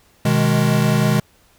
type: chord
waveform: square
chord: G# minor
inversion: first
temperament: equal with one note detuned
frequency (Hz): 125.85 / 155.56 / 207.7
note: B2 / D#3 / G#3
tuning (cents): +33 / 0 / 0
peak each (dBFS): -19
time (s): 0.25-1.2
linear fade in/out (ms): 5
effects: pink hiss -55 dBFS RMS until 1.58 s